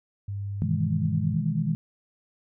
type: tone with pitch glide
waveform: sine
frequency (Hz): 100 to 101.1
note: G2 to G#2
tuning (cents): +35 to -46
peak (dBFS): -29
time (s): 0.28-1.36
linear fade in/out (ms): 5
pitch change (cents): +19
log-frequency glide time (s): 0.65-1.2
type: chord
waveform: sine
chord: E major seventh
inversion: second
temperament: equal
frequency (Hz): 123.47 / 155.56 / 164.81 / 207.7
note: B2 / D#3 / E3 / G#3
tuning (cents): 0 / 0 / 0 / 0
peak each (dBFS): -32 / -27 / -28 / -30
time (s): 0.62-1.75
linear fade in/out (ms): 0
effects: none